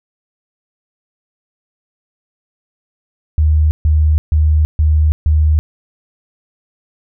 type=tone bursts; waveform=sine; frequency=76.8 Hz; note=D#2; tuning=22 cents flat; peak=-8 dBFS; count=5; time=3.38-5.59 s; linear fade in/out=0 ms; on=330 ms; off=140 ms; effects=none